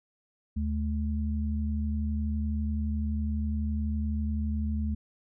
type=tone pair together; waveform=sine; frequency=75.64 / 215 Hz; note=D#2 / A3; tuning=-48 / -40 cents; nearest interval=octave + tritone; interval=1808 cents; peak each=-28 / -32 dBFS; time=0.56-4.95 s; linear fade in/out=10 ms; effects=none